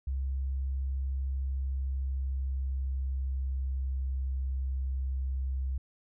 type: tone with pitch glide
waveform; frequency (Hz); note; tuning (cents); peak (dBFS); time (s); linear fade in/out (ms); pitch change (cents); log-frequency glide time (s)
sine; 66.8 to 65.88; C2 to C2; +36 to +12; -29; 0.07-5.78; 5; -24; 1.25-4.2
effects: none

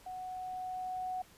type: tone with level ramp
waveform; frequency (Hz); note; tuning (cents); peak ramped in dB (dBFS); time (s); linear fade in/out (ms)
sine; 740; F#5; 0; -40 to -34; 0.06-1.22; 5
effects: pink hiss -60 dBFS RMS until 1.37 s + resampled to 32000 Hz

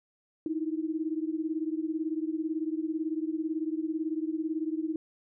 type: beating tone pair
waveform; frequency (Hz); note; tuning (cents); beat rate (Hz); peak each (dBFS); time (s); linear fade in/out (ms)
sine; 311.1 / 329.1; D#4 / E4; 0 / -3; 18; -31 / -33; 0.46-4.96; 2
effects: none

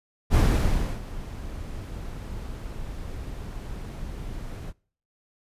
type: noise with ADSR envelope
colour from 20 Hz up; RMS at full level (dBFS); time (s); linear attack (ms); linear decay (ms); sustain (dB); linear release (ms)
brown; -17; 0.3-4.73; 46; 650; -18; 42
effects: noise-tail reverb RT60 0.5 s tail -25 dB re dry + resampled to 32000 Hz

